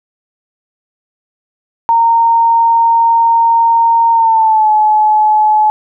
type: tone with pitch glide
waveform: sine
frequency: 922 to 855.3 Hz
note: A#5 to A5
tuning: -19 to -49 cents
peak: -6 dBFS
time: 1.89-5.7 s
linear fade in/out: 0 ms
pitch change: -130 cents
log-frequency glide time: 4.12-4.7 s
effects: none